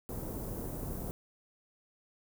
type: band-stop noise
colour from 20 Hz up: pink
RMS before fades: -39 dBFS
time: 0.09-1.11 s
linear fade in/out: 0 ms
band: 560 to 16000 Hz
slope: 12 dB/octave
effects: none